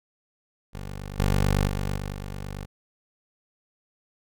15% pulse tone with level steps, 49 Hz, G1, in tune, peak -28 / -14 / -20 / -24 / -27 dBFS, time 0.73-2.66 s, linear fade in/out 20 ms, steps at 1.19 / 1.67 / 1.97 / 2.12 s, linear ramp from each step 2 ms, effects none

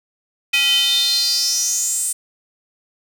square tone with high-pass filter sweep, 278.3 Hz, C#4, 7 cents sharp, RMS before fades -18 dBFS, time 0.53-2.13 s, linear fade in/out 10 ms, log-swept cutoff 2600 to 8700 Hz, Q 7.1, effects none

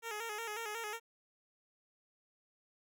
10% pulse tone with vibrato, 440 Hz, A4, in tune, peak -31 dBFS, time 0.02-1 s, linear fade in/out 50 ms, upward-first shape square, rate 5.5 Hz, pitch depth 76 cents each way, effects none

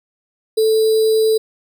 sine tone with sample-and-hold, 440 Hz, A4, in tune, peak -11 dBFS, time 0.57-1.38 s, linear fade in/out 10 ms, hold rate 4410 Hz, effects none

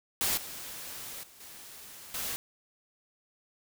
white noise with level steps, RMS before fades -29 / -42 / -55 / -48 / -35 dBFS, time 0.21-2.36 s, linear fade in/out 0 ms, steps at 0.37 / 1.23 / 1.4 / 2.14 s, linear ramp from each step 5 ms, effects none

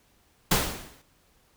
pink noise with exponential decay, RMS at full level -19 dBFS, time 0.51-1.02 s, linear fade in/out 5 ms, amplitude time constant 110 ms, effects pink hiss -64 dBFS RMS until 1.56 s

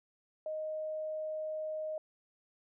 sine tone, 622.3 Hz, D#5, in tune, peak -35 dBFS, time 0.46-1.98 s, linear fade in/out 2 ms, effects none

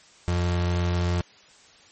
35% pulse tone, 87.7 Hz, F2, 8 cents sharp, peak -20 dBFS, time 0.28-1.21 s, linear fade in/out 0 ms, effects white hiss -53 dBFS RMS until 1.91 s + MP3 32 kbps

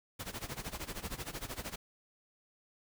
pink noise with tremolo, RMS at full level -39 dBFS, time 0.19-1.76 s, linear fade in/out 10 ms, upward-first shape sine, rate 13 Hz, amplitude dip 85%, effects none

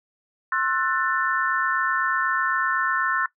sine chord, F# half-diminished seventh, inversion second, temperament just, 1065.6 / 1332 / 1480 / 1776 Hz, C6 / E6 / F#6 / A6, +31 / +18 / 0 / +16 cents, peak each -26 dBFS, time 0.52-3.26 s, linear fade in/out 2 ms, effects noise-tail reverb RT60 0.1 s tail -19 dB re dry

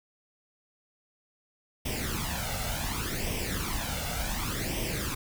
pink noise with flanger, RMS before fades -32 dBFS, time 1.85-5.15 s, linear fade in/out 10 ms, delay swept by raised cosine 0.35 to 1.45 ms, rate 0.68 Hz, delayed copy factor +0.7, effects none

